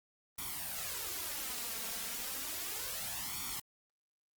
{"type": "noise with flanger", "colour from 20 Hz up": "white", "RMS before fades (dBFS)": -40, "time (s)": [0.38, 3.6], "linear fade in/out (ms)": 5, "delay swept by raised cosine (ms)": [0.88, 4.48], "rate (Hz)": 0.33, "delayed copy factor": 0.75, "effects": ["Opus 32 kbps"]}